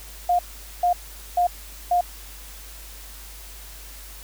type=tone bursts; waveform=sine; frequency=709 Hz; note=F5; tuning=26 cents sharp; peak=-16 dBFS; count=4; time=0.29-2.01 s; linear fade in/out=5 ms; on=100 ms; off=440 ms; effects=added 50 Hz sine -41 dBFS peak until 4.23 s + white hiss -43 dBFS RMS until 4.23 s